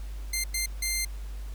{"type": "tone bursts at uneven times", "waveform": "10% pulse", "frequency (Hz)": 2093, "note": "C7", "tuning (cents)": 0, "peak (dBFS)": -18, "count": 3, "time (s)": [[0.33, 0.44], [0.54, 0.66], [0.82, 1.05]], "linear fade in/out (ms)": 5, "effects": ["added 50 Hz sine -34 dBFS peak until 1.54 s", "pink hiss -53 dBFS RMS until 1.54 s"]}